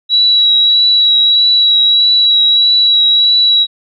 sine tone with vibrato, 3900 Hz, B7, 23 cents flat, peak -6 dBFS, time 0.09-3.67 s, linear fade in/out 50 ms, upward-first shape triangle, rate 1.6 Hz, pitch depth 20 cents each way, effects none

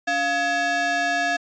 square ring-modulated tone, 491.6 Hz, B4, 8 cents flat, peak -18 dBFS, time 0.07-1.37 s, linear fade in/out 10 ms, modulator 1190 Hz, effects resampled to 16000 Hz

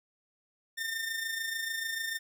sawtooth tone with amplitude modulation, 1809 Hz, A6, 48 cents sharp, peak -27 dBFS, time 0.77-2.19 s, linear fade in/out 20 ms, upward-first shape sine, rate 26.8 Hz, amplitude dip 50%, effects none

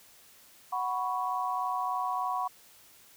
sine chord, F# suspended fourth, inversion none, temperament just, 740 / 986.7 / 1110 Hz, F#5 / B5 / C#6, 0 / -2 / +2 cents, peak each -33 dBFS, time 0.72-2.48 s, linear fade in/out 10 ms, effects white hiss -57 dBFS RMS until 3.16 s

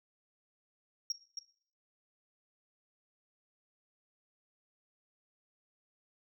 sine tone with echo, 5588 Hz, F8, in tune, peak -29 dBFS, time 1.1-1.12 s, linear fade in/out 2 ms, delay 270 ms, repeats 1, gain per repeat -8 dB, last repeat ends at 1.39 s, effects noise-tail reverb RT60 0.5 s tail -17 dB re dry + tanh soft clip ceiling -29 dBFS

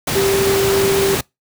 sine tone in noise, 392 Hz, G4, in tune, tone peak -14 dBFS, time 0.15-1.15 s, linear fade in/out 5 ms, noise pink, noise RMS -19 dBFS, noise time 0.07-1.21 s, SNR +2 dB, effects noise-tail reverb RT60 0.2 s tail -25 dB re dry + high-pass 80 Hz 12 dB/octave

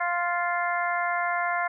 harmonic tone, 349.2 Hz, F4, in tune, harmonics 2 / 3 / 4 / 5 / 6, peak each -28 / -30 / -31 / -32 / -33 dBFS, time 0-1.68 s, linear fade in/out 10 ms, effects none

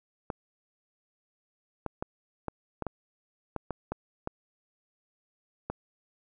clicks, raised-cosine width 1 ms, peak -18 dBFS, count 11, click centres 0.302 / 1.863 / 2.025 / 2.483 / 2.823 / 2.867 / 3.563 / 3.707 / 3.92 / 4.274 / 5.7 s, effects none

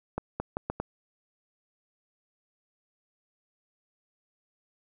accelerating click train, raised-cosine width 1 ms, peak -16 dBFS, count 5, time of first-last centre 0.18-0.8 s, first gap 220 ms, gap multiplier 0.77, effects none

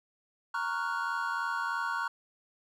triangle chord, Gb major seventh, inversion first, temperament equal, 932.3 / 1108.7 / 1396.9 / 1480 Hz, Bb5 / Db6 / F6 / Gb6, 0 / 0 / 0 / 0 cents, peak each -34 dBFS, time 0.54-2.08 s, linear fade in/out 5 ms, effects none

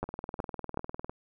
two click trains, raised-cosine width 1 ms, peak -17 / -22 dBFS, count 3 / 22, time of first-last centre 0.03-0.773 / 0.04-1.095 s, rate 2.69 / 19.9 Hz, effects none

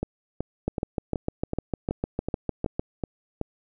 two click trains, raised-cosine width 2 ms, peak -14 / -12 dBFS, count 10 / 15, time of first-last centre 0.03-3.413 / 0.68-2.795 s, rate 2.66 / 6.62 Hz, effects none

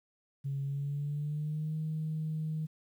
sine tone with pitch glide, 138.59 to 156.46 Hz, C#3 to D#3, 0 to +10 cents, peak -31 dBFS, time 0.44-2.67 s, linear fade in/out 20 ms, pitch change +210 cents, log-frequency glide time 0.63-1.75 s, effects tanh soft clip ceiling -27 dBFS + 11-bit

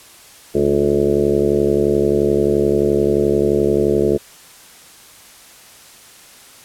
harmonic tone with a mistuned harmonic, 71.5 Hz, D2, 46 cents flat, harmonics 1 / 2 / 3 / 4 / 5 / 6 / 7 / 8 / 9, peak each -28 / -25 / -22 / -27 / -17 / -17 / -24 / -27 / -28 dBFS, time 0.54-4.18 s, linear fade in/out 20 ms, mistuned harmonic 4, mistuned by +50 cents, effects white hiss -43 dBFS RMS until 6.64 s + low-pass 12000 Hz 12 dB/octave

